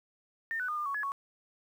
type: tone with pitch steps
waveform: sine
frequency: 1815 / 1493 / 1218 / 1202 / 1115 / 1695 / 1110 Hz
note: A#6 / F#6 / D#6 / D6 / C#6 / G#6 / C#6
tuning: -47 / +15 / -37 / +40 / +10 / +35 / +2 cents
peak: -31 dBFS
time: 0.51-1.119 s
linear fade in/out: 0 ms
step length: 87 ms
effects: 10-bit

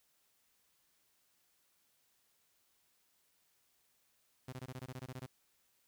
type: tone bursts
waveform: sawtooth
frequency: 128.5 Hz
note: C3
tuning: 31 cents flat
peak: -39 dBFS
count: 12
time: 4.48-5.262 s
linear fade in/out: 5 ms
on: 45 ms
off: 22 ms
effects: white hiss -75 dBFS RMS until 5.87 s

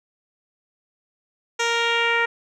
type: tone with low-pass filter sweep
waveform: 10% pulse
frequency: 466.2 Hz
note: A#4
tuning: in tune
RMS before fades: -21 dBFS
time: 1.59-2.26 s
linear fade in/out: 10 ms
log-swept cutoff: 5700 to 2000 Hz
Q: 2
effects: none

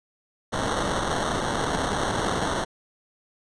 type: noise with sample-and-hold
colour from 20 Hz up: white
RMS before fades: -26 dBFS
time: 0.52-2.65 s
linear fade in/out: 20 ms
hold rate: 2450 Hz
effects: resampled to 22050 Hz

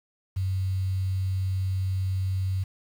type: tone with quantisation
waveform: sine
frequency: 94.5 Hz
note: F#2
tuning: 37 cents sharp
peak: -24 dBFS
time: 0.36-2.64 s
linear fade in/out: 10 ms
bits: 8
effects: none

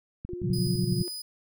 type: click train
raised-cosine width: 5 ms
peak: -24 dBFS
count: 10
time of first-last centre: 0.25-1.006 s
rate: 11.9 Hz
type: tone with vibrato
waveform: sine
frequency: 355.4 Hz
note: F4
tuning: 30 cents sharp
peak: -34 dBFS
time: 0.29-1.08 s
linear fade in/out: 0 ms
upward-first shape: triangle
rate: 11 Hz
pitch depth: 10 cents each way
type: chord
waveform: sine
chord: Gb major seventh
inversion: first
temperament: equal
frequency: 116.54 / 138.59 / 174.61 / 185 Hz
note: Bb2 / Db3 / F3 / Gb3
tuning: 0 / 0 / 0 / 0 cents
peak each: -30 dBFS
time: 0.43-1.03 s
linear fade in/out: 10 ms
type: tone with tremolo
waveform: sawtooth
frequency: 4978 Hz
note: D#8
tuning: in tune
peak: -31 dBFS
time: 0.53-1.22 s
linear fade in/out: 5 ms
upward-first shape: triangle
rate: 2.2 Hz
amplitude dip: 40%
effects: none

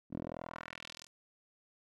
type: tone with band-pass filter sweep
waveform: 10% pulse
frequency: 41.37 Hz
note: E1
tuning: 7 cents sharp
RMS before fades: -45 dBFS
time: 0.1-1.08 s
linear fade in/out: 50 ms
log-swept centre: 250 to 7000 Hz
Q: 1.6
effects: none

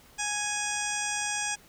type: harmonic tone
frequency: 830.6 Hz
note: G#5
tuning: in tune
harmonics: 1 / 2 / 3 / 4 / 6 / 7 / 8 / 9 / 10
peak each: -36 / -35 / -36 / -40 / -41 / -36 / -39 / -39 / -38 dBFS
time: 0.18-1.56 s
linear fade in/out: 20 ms
effects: pink hiss -56 dBFS RMS until 1.68 s

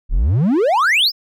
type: exponential sweep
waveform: triangle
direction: up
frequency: 30.34 to 5400 Hz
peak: -10 dBFS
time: 0.09-1.12 s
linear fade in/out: 50 ms
effects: none

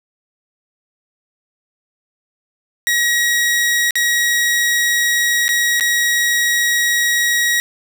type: tone with dropouts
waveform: sawtooth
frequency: 1903 Hz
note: A#6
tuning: 35 cents sharp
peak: -10 dBFS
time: 2.87-7.6 s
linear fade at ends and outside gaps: 0 ms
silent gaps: 3.908-3.955 / 5.481-5.49 / 5.798-5.808 s
effects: none

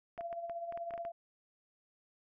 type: clicks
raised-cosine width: 0.5 ms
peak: -34 dBFS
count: 10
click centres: 0.178 / 0.209 / 0.328 / 0.497 / 0.724 / 0.775 / 0.908 / 0.938 / 0.978 / 1.051 s
type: tone with tremolo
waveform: sine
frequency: 681 Hz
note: F5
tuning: 44 cents flat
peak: -36 dBFS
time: 0.18-1.12 s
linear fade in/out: 10 ms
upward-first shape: sine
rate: 16 Hz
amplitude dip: 55%
effects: none

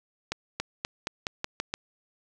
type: accelerating click train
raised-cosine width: 0.2 ms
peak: -12 dBFS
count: 8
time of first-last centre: 0.32-1.74 s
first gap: 280 ms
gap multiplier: 0.89
effects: none

